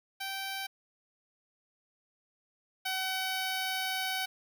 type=tone pair in turn; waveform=10% pulse; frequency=777 / 756.6 Hz; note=G5 / F#5; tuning=-16 / +38 cents; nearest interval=unison; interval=46 cents; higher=first; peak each=-27 / -23 dBFS; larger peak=second; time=0.2-0.67 / 2.85-4.26 s; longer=second; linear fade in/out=10 ms; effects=none